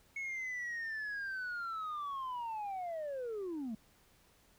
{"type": "linear sweep", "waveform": "sine", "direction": "down", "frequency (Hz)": [2202, 207.8], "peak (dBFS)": -35, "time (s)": [0.16, 3.75], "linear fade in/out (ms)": 5, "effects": ["tanh soft clip ceiling -36 dBFS", "pink hiss -67 dBFS RMS until 4.58 s"]}